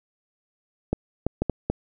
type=clicks; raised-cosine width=2 ms; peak=-9 dBFS; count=5; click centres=0.93 / 1.266 / 1.42 / 1.497 / 1.7 s; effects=none